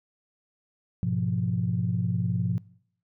sine chord, F diminished, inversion first, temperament equal, 103.83 / 123.47 / 174.61 Hz, Ab2 / Cb3 / F3, 0 / 0 / 0 cents, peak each -29 / -28 / -27 dBFS, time 1.03-2.58 s, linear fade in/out 0 ms, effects noise-tail reverb RT60 0.7 s tail -23 dB re dry + tanh soft clip ceiling -14 dBFS

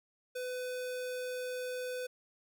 square tone, 502 Hz, B4, 28 cents sharp, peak -37 dBFS, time 0.35-2.07 s, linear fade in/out 10 ms, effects none

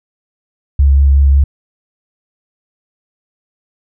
sine tone with vibrato, 69.3 Hz, C#2, in tune, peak -5 dBFS, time 0.79-1.44 s, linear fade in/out 5 ms, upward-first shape sine, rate 5.4 Hz, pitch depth 16 cents each way, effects none

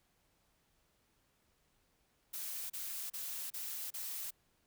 blue noise bursts, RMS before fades -42 dBFS, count 5, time 2.33-4.308 s, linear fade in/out 10 ms, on 370 ms, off 32 ms, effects pink hiss -75 dBFS RMS until 4.66 s

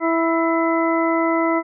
harmonic tone with a mistuned harmonic, 329.6 Hz, E4, in tune, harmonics 1 / 2 / 3 / 4 / 6, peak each -19 / -22 / -24 / -25 / -27 dBFS, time 0-1.63 s, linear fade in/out 50 ms, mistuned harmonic 6, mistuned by +37 cents, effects none

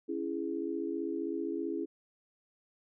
sine chord, C# minor, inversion none, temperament just, 277.2 / 332.6 / 415.8 Hz, C#4 / E4 / G#4, 0 / +16 / +2 cents, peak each -38 / -35 / -38 dBFS, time 0.08-1.86 s, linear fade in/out 20 ms, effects none

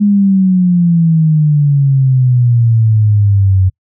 sine exponential sweep, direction down, 207.7 to 92.5 Hz, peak -6 dBFS, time 0-3.7 s, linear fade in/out 20 ms, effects noise-tail reverb RT60 0.1 s tail -26 dB re dry

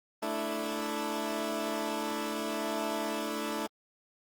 15% pulse chord, A suspended fourth, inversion none, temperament equal, 220 / 293.7 / 329.6 Hz, A3 / D4 / E4, 0 / 0 / 0 cents, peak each -30 dBFS, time 0.22-3.67 s, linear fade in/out 10 ms, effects Opus 24 kbps

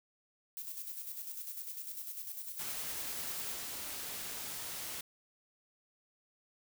violet noise with tremolo, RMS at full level -42 dBFS, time 0.57-3.55 s, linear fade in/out 0 ms, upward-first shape square, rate 10 Hz, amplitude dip 45%
white noise, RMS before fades -42 dBFS, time 2.59-5.01 s, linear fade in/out 5 ms
effects none

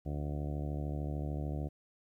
harmonic tone, 73.42 Hz, D2, in tune, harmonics 1 / 2 / 3 / 4 / 5 / 6 / 7 / 8 / 9 / 10, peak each -37 / -38 / -47 / -44 / -49 / -54 / -51 / -51 / -52 / -53 dBFS, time 0.05-1.69 s, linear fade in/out 20 ms, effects 12-bit

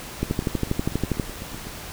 two click trains, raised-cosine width 3 ms, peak -22 / -9 dBFS, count 12 / 13, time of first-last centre 0.3-1.67 / 0.23-1.198 s, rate 8.03 / 12.4 Hz, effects pink hiss -37 dBFS RMS until 1.92 s

